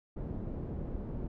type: low-pass noise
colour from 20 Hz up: pink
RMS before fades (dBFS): -38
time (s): 0.16-1.28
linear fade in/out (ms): 10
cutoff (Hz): 380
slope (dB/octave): 12
effects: none